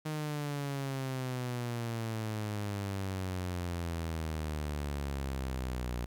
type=exponential sweep; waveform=sawtooth; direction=down; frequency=155.56 to 59.7 Hz; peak=-30 dBFS; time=0.05-6.06 s; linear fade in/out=10 ms; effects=12-bit